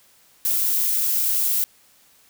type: noise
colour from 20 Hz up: violet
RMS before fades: -21 dBFS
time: 0.45-1.64 s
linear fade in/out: 0 ms
effects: white hiss -56 dBFS RMS until 2.29 s